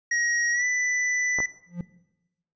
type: tone with pitch glide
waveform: square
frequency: 1893 to 1987.1 Hz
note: A#6 to B6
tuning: +26 to +10 cents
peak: -23 dBFS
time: 0.11-1.46 s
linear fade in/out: 5 ms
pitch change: +84 cents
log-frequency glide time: 0.52-0.65 s
type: clicks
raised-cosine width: 1 ms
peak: -18 dBFS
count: 2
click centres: 1.387 / 1.403 s
type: tone with exponential growth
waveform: triangle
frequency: 174.6 Hz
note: F3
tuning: in tune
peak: -22 dBFS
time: 1.66-1.81 s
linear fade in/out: 2 ms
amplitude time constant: 32 ms
effects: noise-tail reverb RT60 1.0 s tail -18 dB re dry + resampled to 16000 Hz